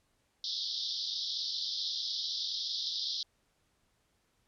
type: band-pass noise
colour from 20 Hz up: pink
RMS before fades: -36 dBFS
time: 0.44-3.23 s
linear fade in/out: 2 ms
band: 3400 to 5400 Hz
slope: 96 dB/octave
effects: pink hiss -74 dBFS RMS until 4.47 s + low-pass 11000 Hz 12 dB/octave